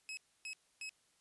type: tone bursts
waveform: sawtooth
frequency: 2565 Hz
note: E7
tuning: 48 cents flat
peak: -39 dBFS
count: 3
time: 0.09-0.893 s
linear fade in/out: 0 ms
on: 81 ms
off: 280 ms
effects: white hiss -73 dBFS RMS until 1.2 s + resampled to 24000 Hz